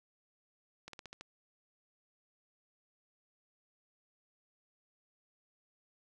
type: slowing click train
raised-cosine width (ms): 0.2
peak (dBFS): -29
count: 6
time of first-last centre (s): 0.88-1.21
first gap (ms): 53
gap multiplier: 1.11
effects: none